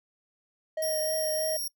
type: tone with vibrato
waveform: triangle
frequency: 628 Hz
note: D#5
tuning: 16 cents sharp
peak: -26 dBFS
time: 0.77-1.57 s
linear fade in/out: 5 ms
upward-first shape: triangle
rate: 3.2 Hz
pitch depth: 23 cents each way
type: tone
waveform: 5% pulse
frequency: 5588 Hz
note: F8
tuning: in tune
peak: -25 dBFS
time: 0.82-1.68 s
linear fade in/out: 5 ms
effects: noise-tail reverb RT60 0.1 s tail -23 dB re dry